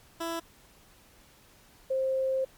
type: tone pair in turn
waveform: 15% pulse / sine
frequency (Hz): 332.6 / 528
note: E4 / C5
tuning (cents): +16 / +16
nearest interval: minor sixth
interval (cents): 800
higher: second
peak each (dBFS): -25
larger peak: neither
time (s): 0.2-0.4 / 1.9-2.45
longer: second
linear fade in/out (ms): 10
effects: pink hiss -58 dBFS RMS until 2.57 s + MP3 96 kbps